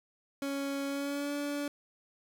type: tone with pitch glide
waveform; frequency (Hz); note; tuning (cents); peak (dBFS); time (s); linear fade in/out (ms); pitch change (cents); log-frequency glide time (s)
30% pulse; 277.9 to 288.2; C#4 to D4; +4 to -33; -30; 0.42-1.68; 2; +63; 0.87-1.33
effects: none